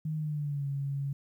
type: tone with pitch glide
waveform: sine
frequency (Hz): 155.56 to 139.39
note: D#3 to C#3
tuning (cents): 0 to +10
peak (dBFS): -30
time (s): 0.05-1.13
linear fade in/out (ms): 5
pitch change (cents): -190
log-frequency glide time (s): 0.16-0.67
effects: 11-bit